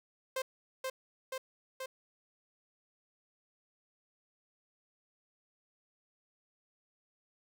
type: tone with echo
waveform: sawtooth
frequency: 523.3 Hz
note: C5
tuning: in tune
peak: -29 dBFS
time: 0.36-0.42 s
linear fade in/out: 5 ms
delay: 480 ms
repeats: 3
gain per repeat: -2 dB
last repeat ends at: 1.86 s
effects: none